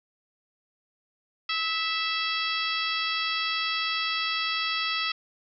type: harmonic tone with a mistuned harmonic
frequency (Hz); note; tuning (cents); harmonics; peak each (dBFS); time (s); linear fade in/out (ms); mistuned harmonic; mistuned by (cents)
659.3; E5; 0; 2 / 3 / 4 / 5 / 6 / 7 / 8; -32 / -34 / -32 / -32 / -36 / -35 / -37; 1.49-5.12; 5; 2; -32
effects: none